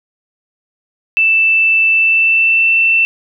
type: tone with pitch glide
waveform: sine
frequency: 2651 to 2677 Hz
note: E7 to E7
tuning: +9 to +26 cents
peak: -8 dBFS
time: 1.17-3.05 s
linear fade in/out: 0 ms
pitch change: +17 cents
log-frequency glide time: 1.91-2.74 s
effects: none

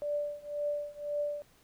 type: tone with tremolo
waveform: sine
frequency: 586 Hz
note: D5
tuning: 4 cents flat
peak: -28 dBFS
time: 0.02-1.42 s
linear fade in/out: 0 ms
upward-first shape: triangle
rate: 1.9 Hz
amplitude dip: 95%
effects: pink hiss -64 dBFS RMS until 1.63 s

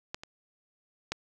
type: clicks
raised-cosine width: 0.2 ms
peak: -17 / -25 / -14 dBFS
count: 3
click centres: 0.145 / 0.235 / 1.12 s
effects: none

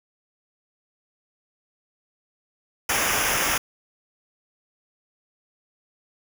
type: noise with comb filter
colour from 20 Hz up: pink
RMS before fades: -23 dBFS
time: 2.89-3.58 s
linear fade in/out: 5 ms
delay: 0.24 ms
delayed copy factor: -0.8
effects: none

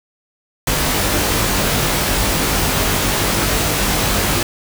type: noise with comb filter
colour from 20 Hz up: pink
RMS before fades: -17 dBFS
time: 0.67-4.43 s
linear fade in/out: 2 ms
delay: 20 ms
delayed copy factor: +0.8
effects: none

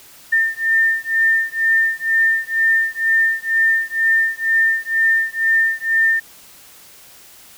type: beating tone pair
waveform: sine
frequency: 1803 / 1805.1 Hz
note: A6 / A6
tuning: +42 / +44 cents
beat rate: 2.1 Hz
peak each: -17 dBFS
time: 0.32-6.2 s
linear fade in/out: 10 ms
effects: white hiss -44 dBFS RMS until 7.57 s

